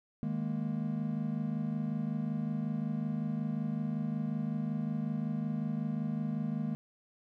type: chord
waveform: triangle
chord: D# suspended fourth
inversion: none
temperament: equal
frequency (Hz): 155.56 / 207.7 / 233.1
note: D#3 / G#3 / A#3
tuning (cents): 0 / 0 / 0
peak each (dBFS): -34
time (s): 0.23-6.75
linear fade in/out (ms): 0
effects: none